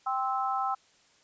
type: harmonic tone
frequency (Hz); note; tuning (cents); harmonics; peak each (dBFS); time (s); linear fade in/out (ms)
261.6; C4; 0; 3 / 4 / 5; -30 / -34 / -31; 0.06-0.75; 10
effects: white hiss -63 dBFS RMS until 1.23 s + resampled to 16000 Hz